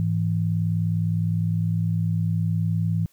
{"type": "tone pair together", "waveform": "sine", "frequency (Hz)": [105.11, 164.81], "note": ["G#2", "E3"], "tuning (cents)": [21, 0], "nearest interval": "minor sixth", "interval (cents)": 779, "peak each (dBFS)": -23, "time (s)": [0, 3.06], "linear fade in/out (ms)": 0, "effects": ["white hiss -62 dBFS RMS until 3.12 s"]}